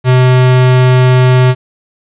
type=tone; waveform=square; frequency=127.4 Hz; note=C3; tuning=46 cents flat; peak=-5 dBFS; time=0.04-1.55 s; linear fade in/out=50 ms; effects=resampled to 8000 Hz + 7-bit